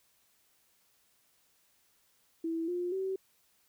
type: tone with pitch steps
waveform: sine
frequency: 328.4 / 354 / 381.6 Hz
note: E4 / F4 / G4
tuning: -6 / +23 / -47 cents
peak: -31 dBFS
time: 2.44-3.16 s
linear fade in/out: 5 ms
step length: 240 ms
effects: white hiss -70 dBFS RMS until 3.68 s